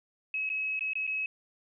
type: tone with dropouts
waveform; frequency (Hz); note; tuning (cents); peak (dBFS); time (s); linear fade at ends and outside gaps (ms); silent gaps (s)
sine; 2565; E7; -48; -29; 0.34-1.26; 2; 0.492-0.5 / 0.793-0.808 / 0.934-0.954 / 1.068-1.075
effects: none